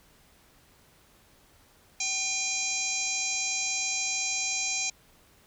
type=harmonic tone with a mistuned harmonic; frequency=803 Hz; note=G5; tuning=41 cents sharp; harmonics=1 / 3 / 4 / 5 / 6 / 7 / 8 / 9; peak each=-43 / -33 / -45 / -37 / -40 / -35 / -33 / -34 dBFS; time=2-4.9 s; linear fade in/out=5 ms; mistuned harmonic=1; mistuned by=-74 cents; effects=pink hiss -60 dBFS RMS until 5.46 s